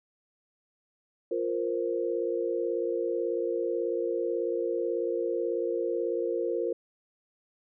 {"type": "chord", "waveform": "sine", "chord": "F suspended fourth", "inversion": "none", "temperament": "just", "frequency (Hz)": [349.2, 465.6, 523.8], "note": ["F4", "Bb4", "C5"], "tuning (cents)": [0, -2, 2], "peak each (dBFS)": [-31, -30, -33], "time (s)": [1.31, 6.73], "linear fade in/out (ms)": 5, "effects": []}